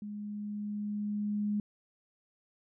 sine tone with level ramp, 207.7 Hz, G#3, in tune, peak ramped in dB -38 to -28 dBFS, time 0.02-1.6 s, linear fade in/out 2 ms, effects none

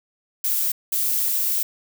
violet noise bursts at uneven times, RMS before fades -22 dBFS, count 2, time 0.44-0.72 / 0.92-1.63 s, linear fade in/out 5 ms, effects none

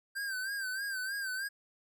square tone with vibrato, 1568 Hz, G6, in tune, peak -35 dBFS, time 0.15-1.49 s, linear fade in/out 20 ms, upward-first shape sine, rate 3.2 Hz, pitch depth 78 cents each way, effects none

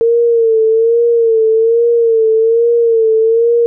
sine tone with vibrato, 456.2 Hz, A#4, 37 cents flat, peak -7 dBFS, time 0.01-3.66 s, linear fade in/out 0 ms, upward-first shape sine, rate 1.2 Hz, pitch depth 56 cents each way, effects none

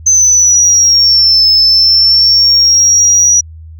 sine exponential two-way sweep, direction down then up, 6200 to 5220 to 5830 Hz, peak -3 dBFS, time 0.06-3.41 s, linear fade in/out 10 ms, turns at 1.49 s, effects tanh soft clip ceiling 0 dBFS + added 80 Hz sine -28 dBFS peak until 3.79 s

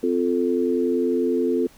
sine chord, F major, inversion second, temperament equal with one note detuned, 258.8 / 349.2 / 440 Hz, C4 / F4 / A4, -19 / 0 / 0 cents, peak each -23 dBFS, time 0.03-1.67 s, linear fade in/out 5 ms, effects pink hiss -52 dBFS RMS until 1.77 s

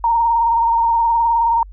sine tone with vibrato, 926 Hz, A#5, 12 cents flat, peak -12 dBFS, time 0.04-1.63 s, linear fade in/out 2 ms, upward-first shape sine, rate 19 Hz, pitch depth 33 cents each way, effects added 48 Hz sine -34 dBFS peak until 1.72 s

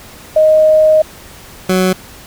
sine / 20% pulse tone pair in turn, 623 / 185.56 Hz, D#5 / F#3, +2 / +5 cents, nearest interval octave + major sixth, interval 2097 cents, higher first, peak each -5 dBFS, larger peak neither, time 0.36-1.02 / 1.69-1.93 s, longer first, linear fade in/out 5 ms, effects pink hiss -36 dBFS RMS until 2.26 s

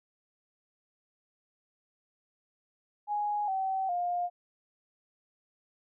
sine tone with pitch steps, 830.6 / 766.1 / 706.6 Hz, G#5 / G5 / F5, 0 / -40 / +20 cents, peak -28 dBFS, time 3.07-4.3 s, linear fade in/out 50 ms, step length 410 ms, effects none

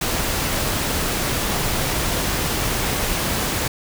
pink noise, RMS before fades -22 dBFS, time 0.01-3.68 s, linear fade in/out 5 ms, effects none

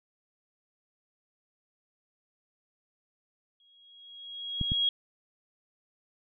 sine tone with exponential growth, 3298 Hz, G#7, 13 cents flat, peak -22 dBFS, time 3.6-4.89 s, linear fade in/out 2 ms, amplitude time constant 280 ms
clicks, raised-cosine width 5 ms, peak -18 dBFS, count 2, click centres 4.613 / 4.719 s
effects none

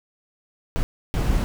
brown noise bursts at uneven times, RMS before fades -21 dBFS, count 2, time 0.76-0.83 / 1.14-1.44 s, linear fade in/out 0 ms, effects none

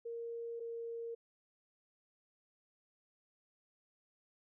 sine tone pair in turn, 465.5 / 463.4 Hz, A#4 / A#4, -2 / -10 cents, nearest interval unison, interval 8 cents, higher first, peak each -40 / -40 dBFS, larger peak neither, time 0.05-0.6 / 0.6-1.15 s, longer neither, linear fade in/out 10 ms, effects none

